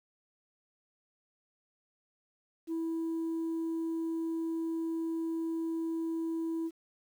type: tone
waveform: sine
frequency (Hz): 327.8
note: E4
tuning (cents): -10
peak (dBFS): -29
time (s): 2.67-6.71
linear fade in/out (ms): 50
effects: tanh soft clip ceiling -30 dBFS + 10-bit